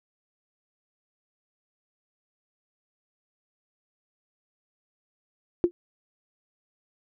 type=tone with exponential decay; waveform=sine; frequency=349.2 Hz; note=F4; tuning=in tune; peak=-12 dBFS; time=5.64-5.71 s; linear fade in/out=0 ms; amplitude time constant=15 ms; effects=none